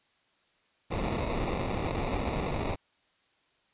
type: noise with sample-and-hold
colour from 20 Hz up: pink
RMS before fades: -31 dBFS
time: 0.9-2.76 s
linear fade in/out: 20 ms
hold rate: 1575 Hz
effects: white hiss -69 dBFS RMS until 3.73 s + resampled to 8000 Hz